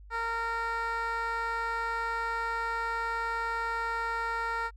15% pulse tone with band-pass filter, 460.1 Hz, A#4, 23 cents flat, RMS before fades -32 dBFS, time 0.1-4.71 s, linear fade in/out 50 ms, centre 1300 Hz, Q 1.4, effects added 50 Hz sine -47 dBFS peak until 4.76 s

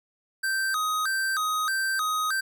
square tone with vibrato, 1400 Hz, F6, 4 cents sharp, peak -25 dBFS, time 0.43-2.41 s, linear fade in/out 10 ms, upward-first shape square, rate 1.6 Hz, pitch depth 190 cents each way, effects none

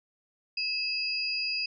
sine tone pair together, 2600 / 4878 Hz, E7 / D#8, -24 / -35 cents, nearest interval major seventh, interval 1089 cents, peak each -32 / -30 dBFS, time 0.57-1.66 s, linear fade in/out 5 ms, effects none

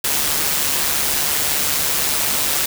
white noise with amplitude modulation, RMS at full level -17 dBFS, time 0.04-2.66 s, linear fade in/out 5 ms, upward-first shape sine, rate 145 Hz, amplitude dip 45%, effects none

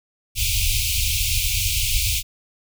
pink band-stop noise, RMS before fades -21 dBFS, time 0.35-2.23 s, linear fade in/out 50 ms, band 110 to 2300 Hz, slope 96 dB/octave, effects none

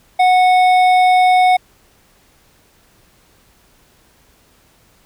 triangle tone with hard clipping, 735 Hz, F#5, 12 cents flat, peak -10 dBFS, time 0.19-1.57 s, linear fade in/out 10 ms, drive 13 dB, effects pink hiss -53 dBFS RMS until 5.05 s

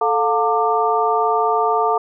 sine tone cluster, 439.2 / 710 / 906 / 1184 Hz, A4 / F5 / A#5 / D6, -3 / +28 / -50 / +14 cents, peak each -20 dBFS, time 0.01-1.98 s, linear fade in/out 5 ms, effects none

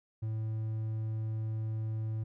triangle tone, 110 Hz, A2, in tune, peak -30 dBFS, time 0.22-2.24 s, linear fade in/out 10 ms, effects none

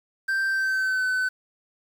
triangle tone with pitch glide, 1568 to 1512.8 Hz, G6 to F#6, 0 to +38 cents, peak -20 dBFS, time 0.28-1.29 s, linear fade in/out 10 ms, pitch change -62 cents, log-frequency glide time 0.48-1.05 s, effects 8-bit

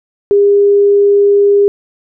sine tone, 404.4 Hz, G#4, 46 cents flat, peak -5 dBFS, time 0.31-1.68 s, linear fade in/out 0 ms, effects none

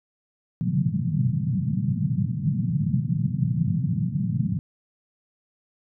pink band-pass noise, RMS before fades -24 dBFS, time 0.61-4.59 s, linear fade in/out 0 ms, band 110 to 200 Hz, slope 48 dB/octave, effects none

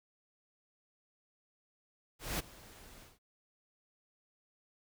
pink noise with ADSR envelope, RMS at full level -34 dBFS, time 2.19-3.19 s, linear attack 200 ms, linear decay 19 ms, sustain -21 dB, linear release 180 ms, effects none

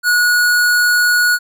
square tone, 1457 Hz, F#6, 27 cents flat, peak -11 dBFS, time 0.03-1.39 s, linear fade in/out 50 ms, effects none

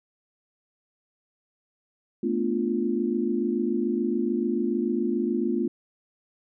sine chord, B half-diminished seventh, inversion third, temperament equal, 220 / 246.9 / 293.7 / 349.2 Hz, A3 / B3 / D4 / F4, 0 / 0 / 0 / 0 cents, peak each -28 / -28 / -32 / -27 dBFS, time 2.23-5.68 s, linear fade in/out 5 ms, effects none

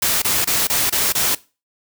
white noise bursts, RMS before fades -18 dBFS, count 6, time 0.02-1.35 s, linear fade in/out 5 ms, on 200 ms, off 26 ms, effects noise-tail reverb RT60 0.3 s tail -20 dB re dry

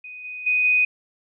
sine tone with level steps, 2493 Hz, D#7, 3 cents sharp, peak -35 / -31 / -17 / -15 dBFS, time 0.04-0.85 s, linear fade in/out 5 ms, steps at 0.24 / 0.46 / 0.64 s, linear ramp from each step 10 ms, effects none

